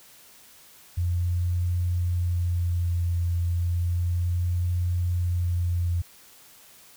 sine tone with vibrato, 87.31 Hz, F2, in tune, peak -22 dBFS, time 0.97-6.02 s, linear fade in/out 10 ms, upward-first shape sine, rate 0.32 Hz, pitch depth 19 cents each way, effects white hiss -52 dBFS RMS until 6.96 s

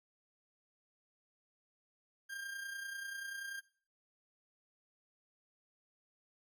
40% pulse tone with amplitude modulation, 1599 Hz, G6, 34 cents sharp, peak -39 dBFS, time 2.29-3.61 s, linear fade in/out 20 ms, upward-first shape sine, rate 30.3 Hz, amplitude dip 50%, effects noise-tail reverb RT60 0.4 s tail -17 dB re dry

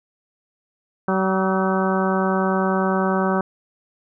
harmonic tone with a mistuned harmonic, 190 Hz, F#3, 46 cents sharp, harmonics 1 / 2 / 3 / 4 / 5 / 6 / 7 / 8, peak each -21 / -24 / -26 / -27 / -28 / -29 / -29 / -30 dBFS, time 1.08-3.41 s, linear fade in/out 2 ms, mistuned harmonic 7, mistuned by -49 cents, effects none

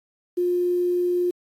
sine tone with quantisation, 355.2 Hz, F4, 29 cents sharp, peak -19 dBFS, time 0.37-1.31 s, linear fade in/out 10 ms, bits 8, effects AAC 48 kbps

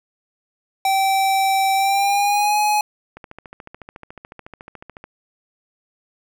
square tone with pitch glide, 775 to 840.3 Hz, G5 to G#5, -20 to +20 cents, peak -16 dBFS, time 0.85-2.81 s, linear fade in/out 2 ms, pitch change +140 cents, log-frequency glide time 1.75-2.58 s
click train, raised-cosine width 0.5 ms, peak -22 dBFS, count 27, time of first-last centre 3.17-5.041 s, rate 13.9 Hz
effects none

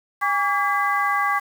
sine tone cluster, 812 / 1147 / 1624 / 2007 Hz, G#5 / D6 / G#6 / B6, -39 / -41 / -39 / +27 cents, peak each -25 / -21 / -26 / -26 dBFS, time 0.21-1.4 s, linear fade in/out 20 ms, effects 7-bit

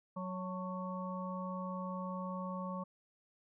harmonic tone with a mistuned harmonic, 185 Hz, F#3, in tune, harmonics 1 / 3 / 5 / 6, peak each -40 / -45 / -48 / -44 dBFS, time 0.16-2.84 s, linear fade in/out 10 ms, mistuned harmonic 5, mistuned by -47 cents, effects none

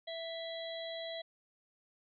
harmonic tone, 660 Hz, E5, 2 cents sharp, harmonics 1 / 3 / 5 / 6, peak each -41 / -49 / -47 / -47 dBFS, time 0.07-1.22 s, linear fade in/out 10 ms, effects none

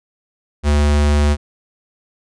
square tone, 73.42 Hz, D2, in tune, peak -12 dBFS, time 0.63-1.37 s, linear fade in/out 50 ms, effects resampled to 22050 Hz

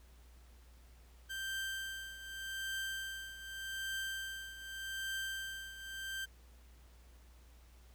30% pulse tone with tremolo, 1568 Hz, G6, in tune, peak -34 dBFS, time 1.29-6.26 s, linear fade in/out 20 ms, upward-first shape triangle, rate 0.84 Hz, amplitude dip 75%, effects added 60 Hz sine -57 dBFS peak until 7.94 s + pink hiss -67 dBFS RMS until 7.94 s

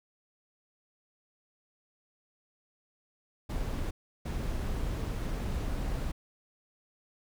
brown noise bursts at uneven times, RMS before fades -33 dBFS, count 2, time 3.49-3.91 / 4.25-6.12 s, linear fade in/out 10 ms, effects none

